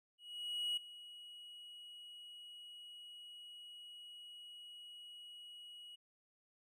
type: tone with ADSR envelope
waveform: triangle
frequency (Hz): 2910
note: F#7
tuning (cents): -29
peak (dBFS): -33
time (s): 0.18-5.96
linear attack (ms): 590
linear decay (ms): 7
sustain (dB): -17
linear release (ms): 13
effects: none